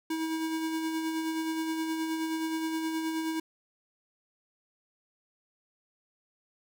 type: tone with tremolo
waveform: square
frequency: 321 Hz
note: E4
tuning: 46 cents flat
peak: -29 dBFS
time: 0.1-3.4 s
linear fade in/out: 5 ms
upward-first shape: sine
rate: 9.5 Hz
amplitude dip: 35%
effects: none